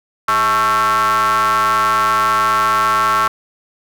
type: ring-modulated tone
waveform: square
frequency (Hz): 116.54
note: A#2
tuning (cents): 0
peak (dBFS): -10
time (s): 0.28-3.28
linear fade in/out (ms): 5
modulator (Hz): 1220
effects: none